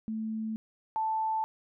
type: tone pair in turn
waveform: sine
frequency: 220 / 880 Hz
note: A3 / A5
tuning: 0 / 0 cents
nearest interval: 2 octaves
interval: 2400 cents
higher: second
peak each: -31 / -27 dBFS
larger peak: second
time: 0.08-0.56 / 0.96-1.44 s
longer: neither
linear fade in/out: 0 ms
effects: none